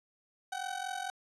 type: ring-modulated tone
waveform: 30% pulse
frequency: 758 Hz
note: F#5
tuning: 42 cents sharp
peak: -30 dBFS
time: 0.52-1.1 s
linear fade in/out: 0 ms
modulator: 22.2 Hz
effects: resampled to 24000 Hz